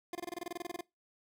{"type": "tone bursts", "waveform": "25% pulse", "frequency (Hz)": 349.2, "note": "F4", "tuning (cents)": 0, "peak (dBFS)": -33, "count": 15, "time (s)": [0.13, 0.809], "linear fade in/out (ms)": 2, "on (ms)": 21, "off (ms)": 26, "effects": ["noise-tail reverb RT60 0.2 s tail -22 dB re dry"]}